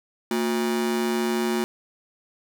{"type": "ring-modulated tone", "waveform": "45% pulse", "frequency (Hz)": 293.7, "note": "D4", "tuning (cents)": 0, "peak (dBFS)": -19, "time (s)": [0.31, 1.64], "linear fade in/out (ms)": 0, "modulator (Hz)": 66.8, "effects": []}